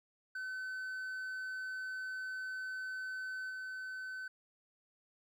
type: tone with level steps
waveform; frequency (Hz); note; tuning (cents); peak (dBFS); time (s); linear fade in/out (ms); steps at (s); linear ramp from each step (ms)
triangle; 1520; F#6; +46; -37 / -39; 0.35-4.28; 5; 3.49; 20
effects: none